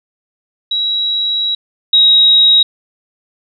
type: tone pair in turn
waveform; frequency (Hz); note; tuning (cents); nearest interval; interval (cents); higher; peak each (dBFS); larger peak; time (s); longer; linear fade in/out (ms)
sine; 3874 / 3810; B7 / A#7; -34 / +37; unison; 29; first; -13 / -5; second; 0.71-1.55 / 1.93-2.63; first; 5
effects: none